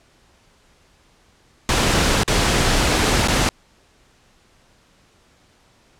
pink noise with dropouts, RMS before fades -17 dBFS, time 1.69-3.49 s, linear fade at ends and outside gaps 1 ms, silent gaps 2.234-2.278 / 3.275-3.283 s, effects pink hiss -56 dBFS RMS until 5.99 s + low-pass 8000 Hz 12 dB/octave

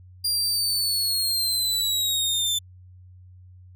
sawtooth linear sweep, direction down, 4800 to 3520 Hz, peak -19 dBFS, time 0.24-2.59 s, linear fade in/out 10 ms, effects added 91 Hz sine -45 dBFS peak until 3.75 s

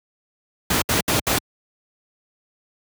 pink noise bursts, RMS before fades -19 dBFS, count 4, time 0.7-1.387 s, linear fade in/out 5 ms, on 120 ms, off 69 ms, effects high-pass 80 Hz 12 dB/octave

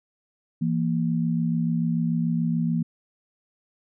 sine tone pair together, 166.2 / 233.1 Hz, E3 / A#3, +15 / 0 cents, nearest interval tritone, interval 585 cents, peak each -23 / -25 dBFS, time 0.61-2.83 s, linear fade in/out 10 ms, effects none

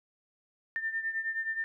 sine beating tone pair, 1796 / 1805.5 Hz, A6 / A6, +35 / +44 cents, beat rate 9.5 Hz, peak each -32 / -37 dBFS, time 0.76-1.64 s, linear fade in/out 0 ms, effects none

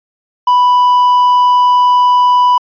triangle tone, 989 Hz, B5, 2 cents sharp, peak -4 dBFS, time 0.47-2.58 s, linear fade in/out 5 ms, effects resampled to 11025 Hz

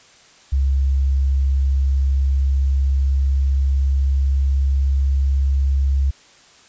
sine tone with pitch glide, 67.7 to 68.25 Hz, C#2 to C#2, -40 to -26 cents, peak -14 dBFS, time 0.52-6.11 s, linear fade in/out 10 ms, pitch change +14 cents, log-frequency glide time 1.74-5.82 s, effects white hiss -49 dBFS RMS until 6.68 s + resampled to 16000 Hz

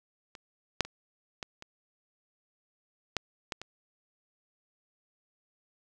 clicks, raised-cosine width 0.2 ms, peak -28 / -7 / -26 / -19 / -27 / -11 / -16 / -23 dBFS, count 8, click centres 0.352 / 0.807 / 0.85 / 1.428 / 1.624 / 3.167 / 3.522 / 3.616 s, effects none

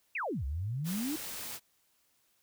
sine exponential two-way sweep, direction down then up, 2806 to 63.8 to 324.6 Hz, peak -32 dBFS, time 0.15-1.16 s, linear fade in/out 5 ms, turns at 0.45 s
white noise, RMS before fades -41 dBFS, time 0.84-1.6 s, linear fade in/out 50 ms
effects white hiss -72 dBFS RMS until 2.42 s

